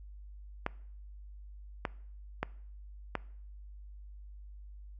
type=clicks; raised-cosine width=0.5 ms; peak=-16 dBFS; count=4; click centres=0.664 / 1.852 / 2.43 / 3.153 s; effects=noise-tail reverb RT60 0.6 s tail -22 dB re dry + added 50 Hz sine -46 dBFS peak until 4.99 s